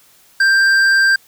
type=tone with hard clipping; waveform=sine; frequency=1579 Hz; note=G6; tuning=12 cents sharp; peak=-11 dBFS; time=0.4-1.16 s; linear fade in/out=5 ms; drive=8 dB; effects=white hiss -50 dBFS RMS until 1.27 s